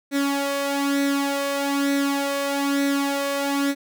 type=tone with flanger; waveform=sawtooth; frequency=280 Hz; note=C#4; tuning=18 cents sharp; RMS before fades=-23 dBFS; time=0.11-3.75 s; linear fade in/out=50 ms; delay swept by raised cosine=0.5 to 1.7 ms; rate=1.1 Hz; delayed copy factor=+0.65; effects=none